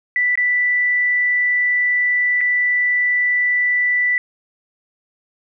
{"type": "tone with dropouts", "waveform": "sine", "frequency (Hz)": 1975, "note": "B6", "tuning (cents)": 0, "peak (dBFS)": -14, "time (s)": [0.16, 4.18], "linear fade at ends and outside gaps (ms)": 1, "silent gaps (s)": [[0.355, 0.375], [2.408, 2.412]], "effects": []}